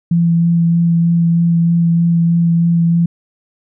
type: tone with vibrato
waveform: sine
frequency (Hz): 168.8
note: E3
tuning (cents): +41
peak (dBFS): -9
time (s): 0.11-3.06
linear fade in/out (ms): 5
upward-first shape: sine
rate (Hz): 3.2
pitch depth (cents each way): 11
effects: none